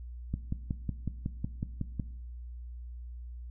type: click train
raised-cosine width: 5 ms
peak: -19 dBFS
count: 10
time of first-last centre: 0.34-1.997 s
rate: 5.43 Hz
effects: noise-tail reverb RT60 0.8 s tail -17 dB re dry + added 60 Hz sine -40 dBFS peak until 3.5 s